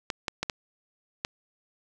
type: clicks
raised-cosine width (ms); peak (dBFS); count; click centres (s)
0.2; -11; 5; 0.102 / 0.282 / 0.43 / 0.498 / 1.249
effects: none

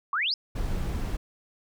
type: exponential sweep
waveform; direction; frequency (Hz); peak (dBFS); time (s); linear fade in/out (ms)
sine; up; 1061 to 5330; -24; 0.13-0.34; 2
type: noise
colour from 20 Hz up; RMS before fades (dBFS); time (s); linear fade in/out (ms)
brown; -29; 0.55-1.17; 10
effects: none

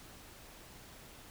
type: silence
effects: pink hiss -54 dBFS RMS until 1.3 s

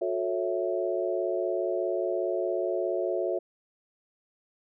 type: chord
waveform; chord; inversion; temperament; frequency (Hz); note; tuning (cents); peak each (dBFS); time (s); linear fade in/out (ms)
sine; F# minor seventh; none; equal with one note detuned; 363 / 440 / 554.4 / 659.3; F#4 / A4 / C#5 / E5; -33 / 0 / 0 / 0; -30 / -34 / -32 / -31; 0.01-3.39; 10
effects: none

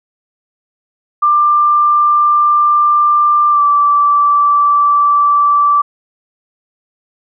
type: tone with pitch glide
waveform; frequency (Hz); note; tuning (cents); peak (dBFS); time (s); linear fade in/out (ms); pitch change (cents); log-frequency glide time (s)
sine; 1188 to 1162.9; D6 to D6; +20 to -17; -7; 1.22-5.82; 10; -37; 3.5-3.62
effects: none

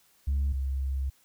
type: tone pair in turn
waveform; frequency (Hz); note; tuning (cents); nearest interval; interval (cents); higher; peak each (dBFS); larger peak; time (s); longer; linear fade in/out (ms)
sine; 69.3 / 67.29; C#2 / C2; 0 / +49; minor second; 51; first; -22 / -26; first; 0.27-0.53 / 0.53-1.1; second; 10
effects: tanh soft clip ceiling -22 dBFS + white hiss -64 dBFS RMS until 1.24 s

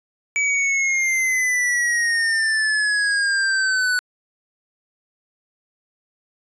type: exponential sweep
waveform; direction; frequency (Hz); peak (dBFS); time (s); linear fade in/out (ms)
square; down; 2295 to 1480; -18; 0.36-3.99; 0
effects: resampled to 22050 Hz

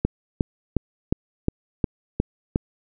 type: click train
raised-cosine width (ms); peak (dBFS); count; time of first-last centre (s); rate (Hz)
3; -6; 8; 0.05-2.559; 2.79
effects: none

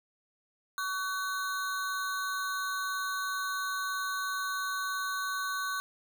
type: ring-modulated tone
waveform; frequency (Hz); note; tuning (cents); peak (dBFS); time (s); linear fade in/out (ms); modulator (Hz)
square; 1318.5; E6; 0; -29; 0.78-5.8; 0; 189
effects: none

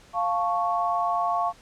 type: chord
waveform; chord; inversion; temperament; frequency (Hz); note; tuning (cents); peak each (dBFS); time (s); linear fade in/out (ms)
sine; F augmented; none; equal; 698.5 / 880 / 1108.7; F5 / A5 / C#6; 0 / 0 / 0; -25 / -30 / -26; 0.13-1.53; 50
effects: pink hiss -53 dBFS RMS until 1.61 s + low-pass 8000 Hz 12 dB/octave

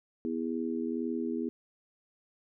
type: harmonic tone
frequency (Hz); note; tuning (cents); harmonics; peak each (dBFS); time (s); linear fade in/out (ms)
82; E2; -9; 3 / 4 / 5; -33 / -35 / -37; 0.25-1.49; 0
effects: none

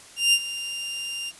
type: tone with ADSR envelope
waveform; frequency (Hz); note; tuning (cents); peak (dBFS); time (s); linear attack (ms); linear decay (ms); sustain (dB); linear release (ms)
sawtooth; 2794; F7; 0; -11; 0.16-1.32; 170; 57; -15; 36
effects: white hiss -47 dBFS RMS until 1.39 s + resampled to 24000 Hz

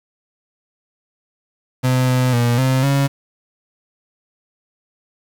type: tone with pitch steps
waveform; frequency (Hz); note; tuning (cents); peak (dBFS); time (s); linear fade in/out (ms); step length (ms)
35% pulse; 127.9 / 127.1 / 119.7 / 130.9 / 138.9; C3 / C3 / A#2 / C3 / C#3; -39 / -50 / +46 / +1 / +4; -12; 1.83-3.08; 20; 250
effects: 7-bit

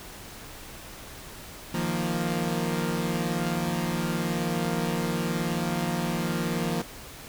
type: chord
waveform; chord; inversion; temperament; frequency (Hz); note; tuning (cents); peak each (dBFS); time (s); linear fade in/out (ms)
sawtooth; Eb suspended second; none; equal; 155.56 / 174.61 / 233.1; Eb3 / F3 / Bb3; 0 / 0 / 0; -28 / -25 / -27; 1.74-6.82; 5
effects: pink hiss -43 dBFS RMS until 7.28 s

